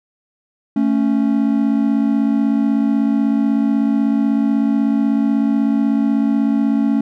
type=tone pair together; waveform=triangle; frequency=221 / 277.2 Hz; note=A3 / C#4; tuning=+8 / 0 cents; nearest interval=major third; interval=392 cents; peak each=-14 / -14 dBFS; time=0.76-7.01 s; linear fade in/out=5 ms; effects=none